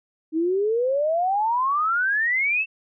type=exponential sweep; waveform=sine; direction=up; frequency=308.8 to 2702 Hz; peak=-19 dBFS; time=0.32-2.66 s; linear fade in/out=50 ms; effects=none